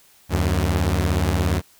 sawtooth beating tone pair, 75.5 / 92.5 Hz, D2 / F#2, +48 / 0 cents, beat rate 17 Hz, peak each -17 dBFS, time 0.29-1.62 s, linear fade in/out 50 ms, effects white hiss -54 dBFS RMS until 1.79 s

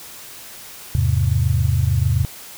sine chord, E augmented, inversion none, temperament equal, 82.41 / 103.83 / 130.81 Hz, E2 / G#2 / B#2, 0 / 0 / 0 cents, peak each -19 dBFS, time 0.95-2.25 s, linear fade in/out 0 ms, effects white hiss -38 dBFS RMS until 2.57 s

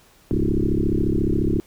sine tone with frequency modulation, 164.81 Hz, E3, in tune, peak -17 dBFS, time 0.31-1.6 s, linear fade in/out 0 ms, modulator 34.3 Hz, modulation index 6.1, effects pink hiss -54 dBFS RMS until 1.66 s

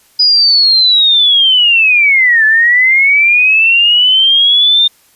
sine linear two-way sweep, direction down then up, 4978 to 1725 to 3642 Hz, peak -5 dBFS, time 0.19-4.88 s, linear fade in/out 10 ms, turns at 2.45 s, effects white hiss -49 dBFS RMS until 5.15 s + resampled to 32000 Hz

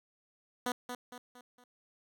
10% pulse tone with echo, 246.9 Hz, B3, in tune, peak -23 dBFS, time 0.66-0.72 s, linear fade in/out 2 ms, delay 230 ms, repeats 4, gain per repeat -7 dB, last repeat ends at 1.64 s, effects none

